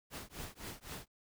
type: noise with tremolo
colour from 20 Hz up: pink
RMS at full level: -43 dBFS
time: 0.1-1.08 s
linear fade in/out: 50 ms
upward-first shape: triangle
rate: 3.9 Hz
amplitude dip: 100%
effects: none